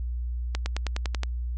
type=accelerating click train; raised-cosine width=0.2 ms; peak=-12 dBFS; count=8; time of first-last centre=0.55-1.234 s; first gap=110 ms; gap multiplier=0.96; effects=added 60 Hz sine -27 dBFS peak until 1.57 s + MP3 48 kbps